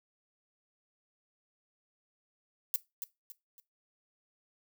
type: noise with echo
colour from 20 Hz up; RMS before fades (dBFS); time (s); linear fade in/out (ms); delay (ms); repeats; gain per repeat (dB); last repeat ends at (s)
violet; -29; 2.74-2.76; 0; 280; 3; -9; 3.6
effects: noise-tail reverb RT60 0.2 s tail -18 dB re dry